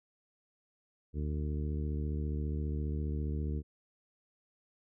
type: harmonic tone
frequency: 74.8 Hz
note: D2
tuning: 32 cents sharp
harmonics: 1 / 2 / 3 / 4 / 5 / 6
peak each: -33 / -39 / -43 / -45 / -47 / -49 dBFS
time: 1.13-3.63 s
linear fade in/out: 50 ms
effects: none